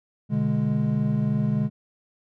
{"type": "chord", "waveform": "triangle", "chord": "G# diminished", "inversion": "first", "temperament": "equal", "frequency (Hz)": [123.47, 146.83, 207.7], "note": ["B2", "D3", "G#3"], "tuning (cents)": [0, 0, 0], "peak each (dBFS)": [-25, -23, -22], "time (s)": [0.29, 1.7], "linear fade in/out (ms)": 50, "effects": []}